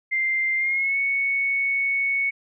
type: tone with pitch glide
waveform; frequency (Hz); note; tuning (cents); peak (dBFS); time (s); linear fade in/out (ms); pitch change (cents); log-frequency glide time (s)
sine; 2093 to 2217; C7 to C#7; 0 to 0; -20; 0.11-2.31; 20; +100; 0.56-0.98
effects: none